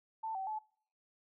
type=tone with pitch steps; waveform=sine; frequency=887 / 767 / 863 Hz; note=A5 / G5 / A5; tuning=+14 / -38 / -34 cents; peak=-36 dBFS; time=0.23-0.59 s; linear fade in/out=10 ms; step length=120 ms; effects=noise-tail reverb RT60 0.6 s tail -26 dB re dry